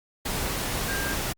sine tone in noise, 1600 Hz, G6, 35 cents sharp, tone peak -31 dBFS, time 0.88-1.14 s, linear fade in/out 10 ms, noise pink, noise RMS -29 dBFS, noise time 0.25-1.33 s, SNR -5 dB, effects Opus 48 kbps

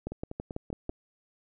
two click trains, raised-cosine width 2 ms, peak -20 / -24 dBFS, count 6 / 5, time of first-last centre 0.07-0.894 / 0.12-0.897 s, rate 6.07 / 5.15 Hz, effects none

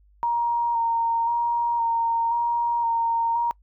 sine tone with vibrato, 933 Hz, A#5, 1 cent sharp, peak -20 dBFS, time 0.23-3.51 s, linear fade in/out 0 ms, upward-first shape square, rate 0.96 Hz, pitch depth 18 cents each way, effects noise-tail reverb RT60 0.1 s tail -25 dB re dry + added 50 Hz sine -54 dBFS peak until 3.62 s

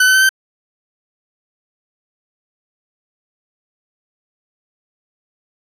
40% pulse tone with pitch steps, 1506 / 1520.9 / 1535.9 / 1551 Hz, F#6 / F#6 / G6 / G6, +30 / +47 / -36 / -19 cents, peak -8 dBFS, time 0-0.292 s, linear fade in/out 5 ms, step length 73 ms, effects resampled to 32000 Hz

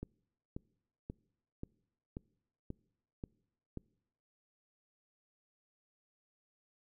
click train, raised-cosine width 3 ms, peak -28 dBFS, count 8, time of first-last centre 0.03-3.773 s, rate 1.87 Hz, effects noise-tail reverb RT60 0.8 s tail -25 dB re dry

